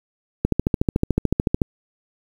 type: click train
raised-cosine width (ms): 3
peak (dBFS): -4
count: 17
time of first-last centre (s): 0.45-1.618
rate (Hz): 13.7
effects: 7-bit